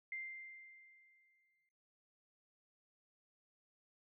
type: tone with exponential decay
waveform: sine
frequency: 2093 Hz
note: C7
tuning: in tune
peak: -40 dBFS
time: 0.12-1.69 s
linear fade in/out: 2 ms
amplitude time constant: 340 ms
effects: noise-tail reverb RT60 0.9 s tail -20 dB re dry